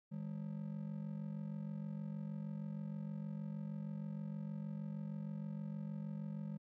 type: ring-modulated tone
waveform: triangle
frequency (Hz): 180.1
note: F#3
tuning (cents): -46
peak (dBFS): -36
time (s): 0.11-6.58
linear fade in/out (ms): 20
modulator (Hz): 23.2
effects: none